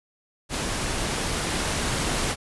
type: noise with level ramp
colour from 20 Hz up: pink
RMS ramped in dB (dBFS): -28 to -25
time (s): 0.49-2.36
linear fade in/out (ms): 50
effects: resampled to 24000 Hz